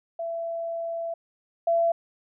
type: tone pair in turn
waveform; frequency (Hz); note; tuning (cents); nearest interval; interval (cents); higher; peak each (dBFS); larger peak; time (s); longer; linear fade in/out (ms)
sine; 669 / 673.3; E5 / E5; +25 / +36; unison; 11; second; -28 / -19; second; 0.19-1.14 / 1.67-1.92; first; 5
effects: none